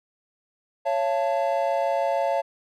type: chord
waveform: triangle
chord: Db augmented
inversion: none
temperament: equal with one note detuned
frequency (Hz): 554.4 / 680.9 / 880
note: Db5 / F5 / A5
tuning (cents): 0 / -44 / 0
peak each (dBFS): -23 / -23 / -26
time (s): 0.85-2.42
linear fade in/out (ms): 20
effects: none